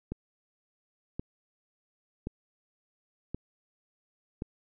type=click train; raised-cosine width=3 ms; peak=-21 dBFS; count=5; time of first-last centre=0.12-4.421 s; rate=0.93 Hz; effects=none